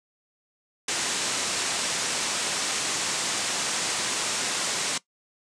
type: low-pass noise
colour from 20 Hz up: white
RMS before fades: -28 dBFS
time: 0.88-4.98 s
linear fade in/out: 5 ms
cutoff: 8800 Hz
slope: 48 dB/octave
effects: noise-tail reverb RT60 0.1 s tail -19 dB re dry + high-pass 150 Hz 12 dB/octave

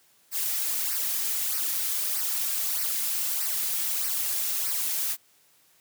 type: noise with flanger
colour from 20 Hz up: blue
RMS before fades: -28 dBFS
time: 0.31-5.17 s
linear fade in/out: 50 ms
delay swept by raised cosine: 0.28 to 4.08 ms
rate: 1.6 Hz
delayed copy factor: -0.7
effects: white hiss -62 dBFS RMS until 5.8 s + high-pass 80 Hz 12 dB/octave

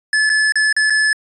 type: tone with dropouts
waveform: square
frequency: 1726 Hz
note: A6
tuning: 34 cents flat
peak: -13 dBFS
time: 0.13-1.13 s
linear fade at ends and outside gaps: 2 ms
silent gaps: 0.294-0.299 / 0.522-0.556 / 0.727-0.765 / 0.899-0.904 s
effects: resampled to 24000 Hz

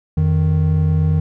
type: tone pair together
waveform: triangle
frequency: 87.31 / 155.57 Hz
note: F2 / D#3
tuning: 0 / 0 cents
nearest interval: minor seventh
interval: 1000 cents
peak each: -14 / -13 dBFS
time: 0.17-1.2 s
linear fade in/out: 5 ms
effects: none

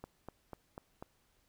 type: click train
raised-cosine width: 1 ms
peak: -30 dBFS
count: 5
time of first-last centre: 0.04-1.025 s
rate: 4.06 Hz
effects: pink hiss -73 dBFS RMS until 1.48 s

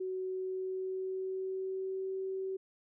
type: tone with pitch glide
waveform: sine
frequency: 373.6 to 381.5 Hz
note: F#4 to G4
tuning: +17 to -47 cents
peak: -34 dBFS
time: 0-2.57 s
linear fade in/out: 10 ms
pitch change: +36 cents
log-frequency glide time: 0.25-2.12 s
effects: none

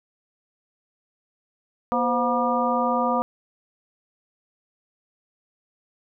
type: harmonic tone with a mistuned harmonic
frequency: 240 Hz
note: B3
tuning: 49 cents flat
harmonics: 1 / 2 / 3 / 4 / 5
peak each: -26 / -26 / -26 / -26 / -26 dBFS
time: 1.92-3.22 s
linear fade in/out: 0 ms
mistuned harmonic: 2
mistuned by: +120 cents
effects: none

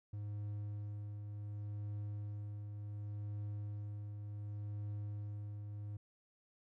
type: tone with tremolo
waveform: triangle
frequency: 103.6 Hz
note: G#2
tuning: 4 cents flat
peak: -37 dBFS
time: 0.13-5.97 s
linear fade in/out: 5 ms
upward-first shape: triangle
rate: 0.68 Hz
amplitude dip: 40%
effects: none

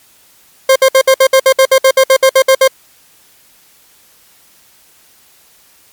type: tone bursts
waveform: 40% pulse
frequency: 530 Hz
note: C5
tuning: 22 cents sharp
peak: -3 dBFS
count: 16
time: 0.69-2.678 s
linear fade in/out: 5 ms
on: 68 ms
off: 60 ms
effects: white hiss -47 dBFS RMS until 5.92 s + MP3 96 kbps

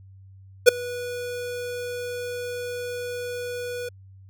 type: tone with ADSR envelope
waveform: square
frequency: 488.7 Hz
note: B4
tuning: 18 cents flat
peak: -6 dBFS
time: 0.66-3.89 s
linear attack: 26 ms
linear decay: 6 ms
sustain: -24 dB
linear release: 7 ms
effects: added 96 Hz sine -45 dBFS peak until 4.29 s

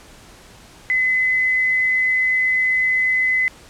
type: tone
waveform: sine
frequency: 2027 Hz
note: B6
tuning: 45 cents sharp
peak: -15 dBFS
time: 0.9-3.48 s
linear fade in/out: 0 ms
effects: pink hiss -45 dBFS RMS until 3.69 s + low-pass 10000 Hz 12 dB/octave

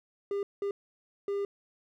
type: tone bursts at uneven times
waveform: triangle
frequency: 401.1 Hz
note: G4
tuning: 40 cents sharp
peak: -27 dBFS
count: 3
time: 0.31-0.43 / 0.62-0.71 / 1.28-1.45 s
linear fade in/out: 2 ms
effects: none

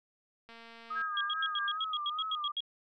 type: click train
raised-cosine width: 0.3 ms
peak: -36 dBFS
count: 122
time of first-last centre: 0.49-1.016 s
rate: 230 Hz
type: tone with vibrato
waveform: sine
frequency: 1236 Hz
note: D#6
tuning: 12 cents flat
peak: -34 dBFS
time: 0.9-2.52 s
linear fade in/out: 10 ms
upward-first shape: sine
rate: 2.4 Hz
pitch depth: 77 cents each way
type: tone with tremolo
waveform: sine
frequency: 1615 Hz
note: G#6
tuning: 49 cents flat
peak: -32 dBFS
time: 0.95-1.78 s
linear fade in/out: 20 ms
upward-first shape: sine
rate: 4.7 Hz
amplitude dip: 75%
type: tone bursts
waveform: sine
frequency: 3293 Hz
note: G#7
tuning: 15 cents flat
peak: -31 dBFS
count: 12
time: 1.17-2.605 s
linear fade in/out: 2 ms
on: 38 ms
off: 89 ms
effects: none

